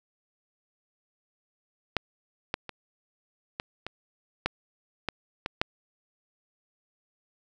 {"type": "clicks", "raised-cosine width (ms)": 0.3, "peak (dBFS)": [-8, -11, -21, -15, -19, -9, -12, -14, -7], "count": 9, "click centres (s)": [1.967, 2.541, 2.693, 3.599, 3.866, 4.46, 5.087, 5.461, 5.615], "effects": []}